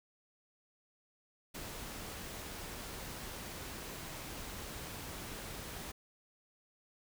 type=noise; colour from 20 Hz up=pink; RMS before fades=-45 dBFS; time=1.54-5.92 s; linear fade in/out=10 ms; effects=none